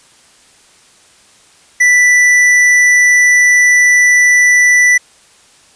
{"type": "tone with hard clipping", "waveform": "sine", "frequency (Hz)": 1975.5, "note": "B6", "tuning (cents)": 0, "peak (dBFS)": -7, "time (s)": [1.8, 4.98], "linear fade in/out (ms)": 10, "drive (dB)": 9, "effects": ["white hiss -46 dBFS RMS until 5.75 s", "resampled to 22050 Hz"]}